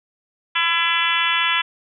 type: harmonic tone with a mistuned harmonic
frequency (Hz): 335.9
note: E4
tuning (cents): +33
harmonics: 3 / 4 / 5 / 6 / 7 / 8 / 9 / 10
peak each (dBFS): -25 / -25 / -25 / -25 / -25 / -25 / -25 / -25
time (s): 0.55-1.62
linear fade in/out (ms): 10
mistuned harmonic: 10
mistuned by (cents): +19
effects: none